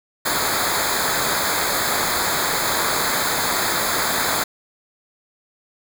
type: noise with comb filter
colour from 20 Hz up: pink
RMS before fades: -21 dBFS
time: 0.25-4.44 s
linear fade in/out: 10 ms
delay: 0.35 ms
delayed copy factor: -0.9
effects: none